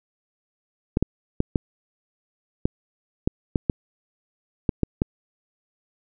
clicks, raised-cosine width 3 ms, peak -6 dBFS, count 11, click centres 0.971 / 1.026 / 1.404 / 1.558 / 2.655 / 3.275 / 3.558 / 3.698 / 4.692 / 4.833 / 5.019 s, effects none

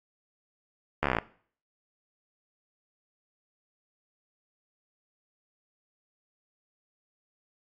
slowing click train, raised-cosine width 0.5 ms, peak -10 dBFS, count 11, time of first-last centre 1.03-1.186 s, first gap 13 ms, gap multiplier 1.04, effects noise-tail reverb RT60 0.5 s tail -20 dB re dry + AAC 64 kbps

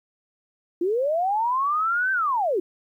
sine linear two-way sweep, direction up then down, 329.6 to 1568 to 329.6 Hz, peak -20 dBFS, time 0.81-2.6 s, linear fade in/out 5 ms, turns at 2.12 s, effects 10-bit

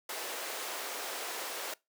pink high-pass noise, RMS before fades -39 dBFS, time 0.09-1.74 s, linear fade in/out 5 ms, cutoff 410 Hz, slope 24 dB/octave, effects noise-tail reverb RT60 0.2 s tail -22 dB re dry

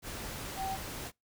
sine tone in noise, 771 Hz, G5, 29 cents flat, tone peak -33 dBFS, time 0.56-0.78 s, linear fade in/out 50 ms, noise pink, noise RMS -41 dBFS, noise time 0.02-1.12 s, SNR +5 dB, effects noise-tail reverb RT60 0.2 s tail -26 dB re dry

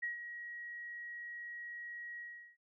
sine tone with ADSR envelope, 1902 Hz, A#6, 34 cents sharp, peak -34 dBFS, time 0.02-2.57 s, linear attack 15 ms, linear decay 130 ms, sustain -9 dB, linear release 380 ms, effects none

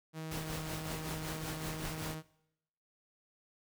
sawtooth tone with pitch glide, 158.8 to 157.43 Hz, D#3 to D#3, +36 to +21 cents, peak -36 dBFS, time 0.13-2.23 s, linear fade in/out 50 ms, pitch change -15 cents, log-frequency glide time 0.3-0.52 s
pink noise with tremolo, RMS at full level -40 dBFS, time 0.31-2.15 s, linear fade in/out 5 ms, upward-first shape triangle, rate 5.3 Hz, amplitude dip 65%
effects noise-tail reverb RT60 0.8 s tail -21 dB re dry

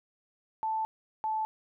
sine tone pair in turn, 880 / 872.4 Hz, A5 / A5, 0 / -15 cents, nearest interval unison, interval 15 cents, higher first, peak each -28 dBFS, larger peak neither, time 0.63-0.85 / 1.24-1.45 s, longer first, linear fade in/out 0 ms, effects none

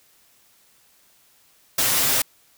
white noise with comb filter, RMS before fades -20 dBFS, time 1.78-2.22 s, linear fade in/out 5 ms, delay 7.6 ms, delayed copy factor +0.95, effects white hiss -58 dBFS RMS until 2.57 s

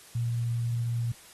sine tone, 118 Hz, A#2, 22 cents sharp, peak -26 dBFS, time 0.15-1.12 s, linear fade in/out 5 ms, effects white hiss -52 dBFS RMS until 1.33 s + AAC 32 kbps

